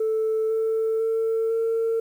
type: tone with pitch steps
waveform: sine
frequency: 440 / 444.6 / 449.2 / 453.9 Hz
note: A4 / A4 / A4 / A#4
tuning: 0 / +18 / +36 / -46 cents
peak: -19 dBFS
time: 0-2 s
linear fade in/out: 5 ms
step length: 500 ms
effects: tanh soft clip ceiling -18 dBFS + 9-bit